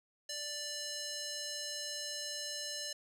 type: tone with band-pass filter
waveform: square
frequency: 587.3 Hz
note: D5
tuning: in tune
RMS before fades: -41 dBFS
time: 0.29-2.93 s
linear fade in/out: 5 ms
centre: 5600 Hz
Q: 1.8
effects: none